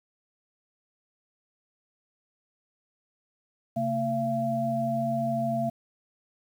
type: tone cluster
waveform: sine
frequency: 134.2 / 228 / 679 Hz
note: C3 / A#3 / F5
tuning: +44 / -38 / -49 cents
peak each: -33 / -30 / -27 dBFS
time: 3.76-5.7 s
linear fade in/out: 10 ms
effects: 9-bit